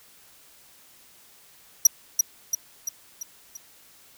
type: tone with echo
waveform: 40% pulse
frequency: 5800 Hz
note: F#8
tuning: 35 cents flat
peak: -9 dBFS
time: 1.85-1.87 s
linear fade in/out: 5 ms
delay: 340 ms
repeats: 5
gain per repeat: -5 dB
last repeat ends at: 3.57 s
effects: white hiss -54 dBFS RMS until 4.17 s